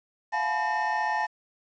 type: tone cluster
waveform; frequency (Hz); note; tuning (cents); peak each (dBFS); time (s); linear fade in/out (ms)
triangle; 690 / 726 / 859 / 984 / 1815; F5 / F#5 / A5 / B5 / A#6; -21 / -33 / -42 / -7 / -47; -34 / -34 / -25 / -33 / -29; 0.32-1.27; 20
effects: resampled to 16000 Hz + 9-bit